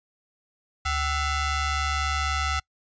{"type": "ring-modulated tone", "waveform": "sawtooth", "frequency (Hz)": 695, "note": "F5", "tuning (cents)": -9, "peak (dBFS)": -17, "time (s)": [0.85, 2.6], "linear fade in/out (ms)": 10, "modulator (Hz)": 623, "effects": ["noise-tail reverb RT60 0.1 s tail -25 dB re dry", "resampled to 16000 Hz"]}